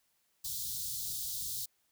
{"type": "band-stop noise", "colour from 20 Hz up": "white", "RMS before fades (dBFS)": -38, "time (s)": [0.44, 1.66], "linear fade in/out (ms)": 10, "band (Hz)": [160, 3600], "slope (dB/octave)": 48, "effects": ["white hiss -75 dBFS RMS until 1.91 s"]}